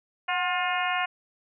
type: harmonic tone with a mistuned harmonic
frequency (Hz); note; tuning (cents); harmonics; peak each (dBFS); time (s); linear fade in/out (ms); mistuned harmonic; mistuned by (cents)
355.6; F4; +31; 2 / 3 / 4 / 5 / 6 / 7 / 8; -29 / -31 / -32 / -33 / -34 / -34 / -35; 0.28-1.06; 10; 2; +48
effects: none